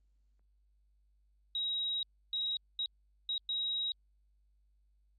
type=tone bursts at uneven times; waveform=sine; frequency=3820 Hz; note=A#7; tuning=42 cents sharp; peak=-32 dBFS; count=5; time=1.55-2.03 / 2.33-2.57 / 2.79-2.86 / 3.29-3.38 / 3.49-3.92 s; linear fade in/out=2 ms; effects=added 50 Hz sine -67 dBFS peak until 5.18 s + Opus 32 kbps